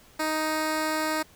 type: tone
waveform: 10% pulse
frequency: 311.9 Hz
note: D#4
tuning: 4 cents sharp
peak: -17 dBFS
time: 0.19-1.23 s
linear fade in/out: 10 ms
effects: pink hiss -55 dBFS RMS until 1.35 s